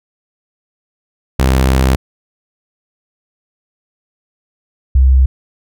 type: tone pair in turn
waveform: sawtooth / sine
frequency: 65.41 / 65.41 Hz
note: C2 / C2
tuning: 0 / 0 cents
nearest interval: unison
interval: 0 cents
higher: neither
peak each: -5 / -5 dBFS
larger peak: neither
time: 1.39-1.96 / 4.95-5.26 s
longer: first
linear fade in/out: 5 ms
effects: none